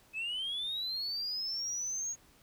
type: linear sweep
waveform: sine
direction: up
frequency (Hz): 2536 to 6645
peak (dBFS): -32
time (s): 0.13-2.16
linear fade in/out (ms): 50
effects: tanh soft clip ceiling -31 dBFS + pink hiss -63 dBFS RMS until 2.42 s